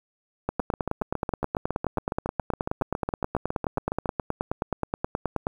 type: two click trains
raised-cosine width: 1 ms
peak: -13 / -11 dBFS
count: 26 / 48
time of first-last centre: 0.6-4.058 / 0.49-5.469 s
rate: 7.23 / 9.44 Hz
effects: 8-bit

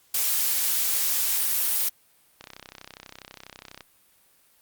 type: noise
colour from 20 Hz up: blue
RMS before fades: -24 dBFS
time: 0.14-1.89 s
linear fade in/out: 5 ms
type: click train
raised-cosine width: 0.2 ms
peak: -23 dBFS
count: 46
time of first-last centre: 2.41-3.808 s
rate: 32.2 Hz
effects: white hiss -61 dBFS RMS until 4.61 s + Opus 48 kbps

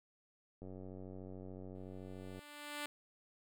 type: click train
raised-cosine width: 2 ms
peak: -37 dBFS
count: 167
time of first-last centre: 0.62-2.392 s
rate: 93.7 Hz
type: tone with exponential growth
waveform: 5% pulse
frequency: 293.7 Hz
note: D4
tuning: in tune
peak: -28 dBFS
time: 1.75-2.86 s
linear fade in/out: 2 ms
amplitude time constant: 240 ms
effects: none

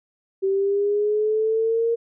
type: linear sweep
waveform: sine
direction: up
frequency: 384.2 to 466.2 Hz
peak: -18 dBFS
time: 0.42-1.96 s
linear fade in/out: 20 ms
effects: none

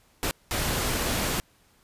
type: noise bursts at uneven times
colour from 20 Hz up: pink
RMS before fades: -27 dBFS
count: 2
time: 0.23-0.31 / 0.51-1.4 s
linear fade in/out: 0 ms
effects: pink hiss -62 dBFS RMS until 1.83 s + resampled to 32000 Hz

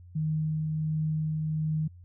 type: tone with tremolo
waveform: sine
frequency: 155.56 Hz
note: D#3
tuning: in tune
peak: -25 dBFS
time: 0.15-1.88 s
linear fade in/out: 10 ms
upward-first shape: triangle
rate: 1.4 Hz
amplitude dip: 25%
effects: added 88 Hz sine -47 dBFS peak until 2.04 s

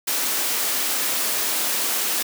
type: high-pass noise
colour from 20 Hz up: white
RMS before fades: -23 dBFS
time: 0.07-2.23 s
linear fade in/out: 10 ms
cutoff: 220 Hz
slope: 24 dB/octave
effects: none

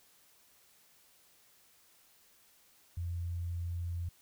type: tone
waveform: sine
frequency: 86.2 Hz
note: F2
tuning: 22 cents flat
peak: -34 dBFS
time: 2.97-4.09 s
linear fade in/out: 5 ms
effects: white hiss -65 dBFS RMS until 4.21 s

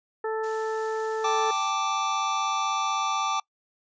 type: harmonic tone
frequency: 440 Hz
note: A4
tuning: in tune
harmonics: 1 / 2 / 3 / 4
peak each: -27 / -33 / -37 / -39 dBFS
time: 0.24-1.51 s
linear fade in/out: 5 ms
type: noise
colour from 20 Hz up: blue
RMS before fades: -42 dBFS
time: 0.43-1.71 s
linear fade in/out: 10 ms
type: chord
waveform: square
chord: G suspended second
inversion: none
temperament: equal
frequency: 784 / 880 / 1174.7 Hz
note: G5 / A5 / D6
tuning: 0 / 0 / 0 cents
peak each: -32 / -32 / -27 dBFS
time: 1.24-3.4 s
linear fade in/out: 5 ms
effects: noise-tail reverb RT60 0.1 s tail -25 dB re dry + resampled to 16000 Hz

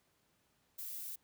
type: noise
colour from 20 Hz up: violet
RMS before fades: -44 dBFS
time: 0.78-1.16 s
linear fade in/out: 10 ms
effects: pink hiss -75 dBFS RMS until 1.23 s + high-pass 60 Hz 12 dB/octave

